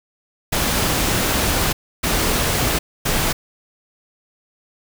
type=noise bursts at uneven times; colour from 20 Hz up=pink; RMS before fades=-19 dBFS; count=3; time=0.52-1.73 / 2.03-2.79 / 3.05-3.33 s; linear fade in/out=10 ms; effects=none